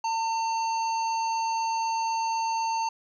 harmonic tone, 904 Hz, A5, 47 cents sharp, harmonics 1 / 3 / 5 / 7, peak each -25 / -39 / -40 / -41 dBFS, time 0.04-2.89 s, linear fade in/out 5 ms, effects 11-bit

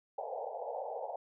pink band-pass noise, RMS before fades -40 dBFS, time 0.18-1.16 s, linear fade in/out 5 ms, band 460 to 880 Hz, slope 96 dB/octave, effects none

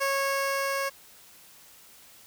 15% pulse tone with level ramp, 549 Hz, C#5, 17 cents flat, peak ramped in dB -18 to -21 dBFS, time 0-0.9 s, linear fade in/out 20 ms, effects white hiss -53 dBFS RMS until 2.26 s

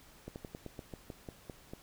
slowing click train, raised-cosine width 2 ms, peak -29 dBFS, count 11, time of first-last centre 0.28-1.735 s, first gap 79 ms, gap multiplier 1.13, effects pink hiss -59 dBFS RMS until 1.82 s

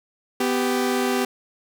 sawtooth tone pair together, 249.6 / 392.4 Hz, B3 / G4, +19 / +2 cents, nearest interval minor sixth, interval 783 cents, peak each -19 dBFS, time 0.4-1.25 s, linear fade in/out 5 ms, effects none

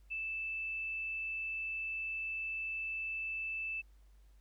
sine tone, 2637 Hz, E7, in tune, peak -36 dBFS, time 0.1-3.82 s, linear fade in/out 20 ms, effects added 50 Hz sine -58 dBFS peak until 4.4 s + pink hiss -75 dBFS RMS until 4.4 s

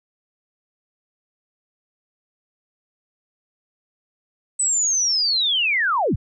sine linear sweep, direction down, 8090 to 41.95 Hz, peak -17 dBFS, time 4.59-6.16 s, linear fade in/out 10 ms, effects none

